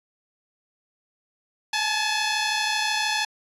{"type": "tone pair together", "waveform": "10% pulse", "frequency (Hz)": [847.1, 880], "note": ["G#5", "A5"], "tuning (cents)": [34, 0], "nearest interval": "minor second", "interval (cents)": 66, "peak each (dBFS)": [-16, -18], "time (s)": [1.73, 3.25], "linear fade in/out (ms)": 5, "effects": ["resampled to 24000 Hz"]}